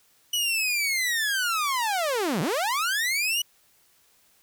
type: linear two-way sweep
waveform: sawtooth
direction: down then up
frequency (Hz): 2967 to 140 to 2967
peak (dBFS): -20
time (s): 0.33-3.42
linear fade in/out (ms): 5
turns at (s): 2.41
effects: white hiss -62 dBFS RMS until 4.42 s